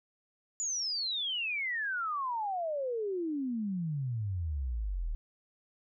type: exponential sweep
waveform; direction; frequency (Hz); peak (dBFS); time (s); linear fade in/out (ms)
sine; down; 7070 to 36.62; -31; 0.6-5.15; 0
effects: none